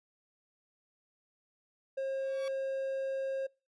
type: tone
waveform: triangle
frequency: 537 Hz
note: C5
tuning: 45 cents sharp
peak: -30 dBFS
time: 1.97-3.47 s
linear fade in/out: 10 ms
type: tone with exponential growth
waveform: 15% pulse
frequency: 1132 Hz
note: C#6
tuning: 36 cents sharp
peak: -36 dBFS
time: 2.14-2.48 s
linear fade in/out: 0 ms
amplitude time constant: 72 ms
effects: noise-tail reverb RT60 0.3 s tail -26 dB re dry + resampled to 22050 Hz